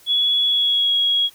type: tone with pitch glide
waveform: sine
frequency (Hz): 3379 to 3313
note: G#7 to G#7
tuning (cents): +29 to -5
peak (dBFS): -15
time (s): 0.06-1.3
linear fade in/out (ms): 50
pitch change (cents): -34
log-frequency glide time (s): 0.45-0.93
effects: white hiss -50 dBFS RMS until 1.34 s